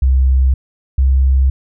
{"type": "tone pair in turn", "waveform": "sine", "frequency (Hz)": [65.41, 66.25], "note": ["C2", "C2"], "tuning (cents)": [0, 22], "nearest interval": "unison", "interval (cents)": 22, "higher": "second", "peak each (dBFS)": -8, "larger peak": "neither", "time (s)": [[0.02, 0.54], [0.98, 1.5]], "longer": "neither", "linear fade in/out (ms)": 5, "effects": []}